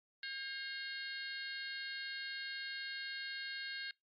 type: harmonic tone with a mistuned harmonic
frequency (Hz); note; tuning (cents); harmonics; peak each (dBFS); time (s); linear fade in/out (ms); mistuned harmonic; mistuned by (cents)
536; C5; +42; 3 / 4 / 5 / 6 / 7 / 8 / 9; -44 / -49 / -51 / -54 / -51 / -47 / -59; 0.23-3.91; 2; 5; +84
effects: noise-tail reverb RT60 0.2 s tail -25 dB re dry + MP3 48 kbps